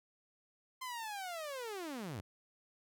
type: linear sweep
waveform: sawtooth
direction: down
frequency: 1046.5 to 81.2 Hz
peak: -37 dBFS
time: 0.81-2.21 s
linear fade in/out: 10 ms
effects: none